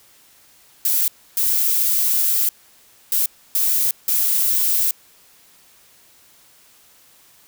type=noise bursts at uneven times; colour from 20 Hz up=violet; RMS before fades=-18 dBFS; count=5; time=0.85-1.08 / 1.37-2.49 / 3.12-3.26 / 3.55-3.91 / 4.08-4.91 s; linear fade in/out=2 ms; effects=white hiss -52 dBFS RMS until 7.47 s